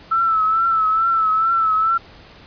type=tone with vibrato; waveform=sine; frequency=1318.5 Hz; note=E6; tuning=in tune; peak=-14 dBFS; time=0.11-1.98 s; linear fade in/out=10 ms; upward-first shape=triangle; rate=2.3 Hz; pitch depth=59 cents each way; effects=pink hiss -44 dBFS RMS until 2.46 s + resampled to 11025 Hz